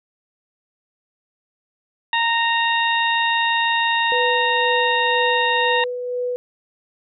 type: harmonic tone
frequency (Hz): 926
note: A#5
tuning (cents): -12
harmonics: 1 / 2 / 3 / 4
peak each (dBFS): -20 / -21 / -24 / -25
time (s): 2.13-5.84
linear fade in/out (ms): 2
type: tone with tremolo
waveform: sine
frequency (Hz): 493.9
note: B4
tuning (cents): 0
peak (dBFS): -20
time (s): 4.12-6.36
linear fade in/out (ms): 0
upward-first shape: sine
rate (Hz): 2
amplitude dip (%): 40
effects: none